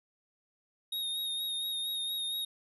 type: tone with vibrato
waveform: square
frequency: 3729 Hz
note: A#7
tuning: in tune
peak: -33 dBFS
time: 0.92-2.45 s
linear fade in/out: 5 ms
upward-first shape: sine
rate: 4.3 Hz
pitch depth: 29 cents each way
effects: none